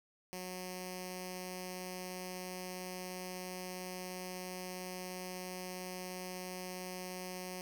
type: tone with notch filter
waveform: 5% pulse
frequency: 183 Hz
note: F#3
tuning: 19 cents flat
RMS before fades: -44 dBFS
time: 0.33-7.61 s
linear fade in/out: 0 ms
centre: 1400 Hz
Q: 0.62
effects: 10-bit